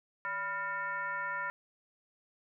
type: tone with frequency modulation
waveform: sine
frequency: 1396.9 Hz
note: F6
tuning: in tune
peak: -33 dBFS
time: 0.25-1.5 s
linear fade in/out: 0 ms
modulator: 411 Hz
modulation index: 1.3
effects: none